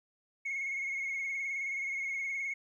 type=tone with vibrato; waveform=sine; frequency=2178 Hz; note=C#7; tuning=31 cents flat; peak=-31 dBFS; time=0.45-2.54 s; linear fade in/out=10 ms; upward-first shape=sine; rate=19 Hz; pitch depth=39 cents each way; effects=tanh soft clip ceiling -31 dBFS + 12-bit